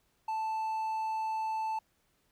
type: tone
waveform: triangle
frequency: 880 Hz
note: A5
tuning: in tune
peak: -29 dBFS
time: 0.28-1.79 s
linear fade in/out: 5 ms
effects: pink hiss -73 dBFS RMS until 2.31 s